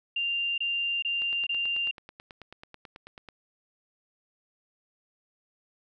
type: tone bursts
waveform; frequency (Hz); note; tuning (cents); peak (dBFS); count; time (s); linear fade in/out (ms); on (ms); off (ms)
sine; 2788; F7; -4; -26; 4; 0.16-1.912; 5; 420; 24
type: click train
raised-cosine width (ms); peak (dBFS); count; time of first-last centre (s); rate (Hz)
0.3; -28; 20; 1.22-3.287; 9.19
effects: none